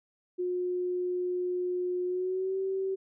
sine tone with pitch glide, 360 to 383.6 Hz, F#4 to G4, -47 to -37 cents, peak -28 dBFS, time 0.38-2.96 s, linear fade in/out 20 ms, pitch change +110 cents, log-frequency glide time 2.06-2.57 s, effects none

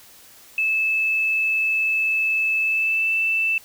sine tone with pitch glide, 2616 to 2651 Hz, E7 to E7, -14 to +9 cents, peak -18 dBFS, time 0.58-3.58 s, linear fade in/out 2 ms, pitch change +23 cents, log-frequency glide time 2.61-3.13 s, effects white hiss -48 dBFS RMS until 3.64 s

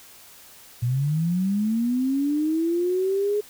sine linear sweep, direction up, 116.54 to 421.1 Hz, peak -20 dBFS, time 0.82-3.41 s, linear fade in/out 10 ms, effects white hiss -48 dBFS RMS until 3.49 s

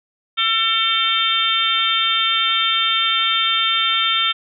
harmonic tone, 449.3 Hz, A4, 36 cents sharp, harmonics 3 / 4 / 5 / 6 / 7 / 8, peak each -21 / -30 / -25 / -28 / -20 / -20 dBFS, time 0.37-4.33 s, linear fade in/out 20 ms, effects none

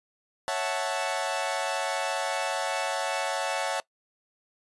sawtooth chord, F# minor seventh, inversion second, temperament equal, 554.4 / 659.3 / 740 / 880 Hz, C#5 / E5 / F#5 / A5, 0 / 0 / 0 / 0 cents, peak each -29 dBFS, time 0.48-3.8 s, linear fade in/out 0 ms, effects noise-tail reverb RT60 0.1 s tail -22 dB re dry + resampled to 24000 Hz

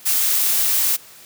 blue noise, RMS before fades -18 dBFS, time 0.05-0.97 s, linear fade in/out 20 ms, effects white hiss -44 dBFS RMS until 1.25 s + high-pass 100 Hz 12 dB/octave

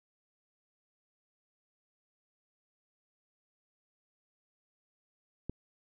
click, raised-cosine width 3 ms, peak -23 dBFS, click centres 5.496 s, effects none

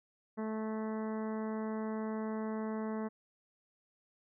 harmonic tone, 218.3 Hz, A3, 13 cents flat, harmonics 1 / 2 / 3 / 4 / 5 / 6 / 7 / 8 / 9, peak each -36 / -41 / -46 / -48 / -49 / -55 / -57 / -58 / -58 dBFS, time 0.37-3.09 s, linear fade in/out 20 ms, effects none

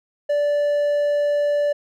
triangle tone, 583 Hz, D5, 13 cents flat, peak -15 dBFS, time 0.29-1.73 s, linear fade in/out 10 ms, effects none

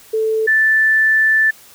sine tone pair in turn, 440 / 1760 Hz, A4 / A6, 0 / 0 cents, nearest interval 2 octaves, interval 2400 cents, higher second, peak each -14 / -10 dBFS, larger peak second, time 0.13-0.47 / 0.47-1.51 s, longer second, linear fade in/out 10 ms, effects white hiss -44 dBFS RMS until 1.74 s

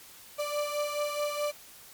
35% pulse beating tone pair, 587.3 / 592 Hz, D5 / D5, 0 / +14 cents, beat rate 4.7 Hz, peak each -29 / -33 dBFS, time 0.38-1.52 s, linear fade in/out 20 ms, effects white hiss -51 dBFS RMS until 1.93 s + MP3 96 kbps

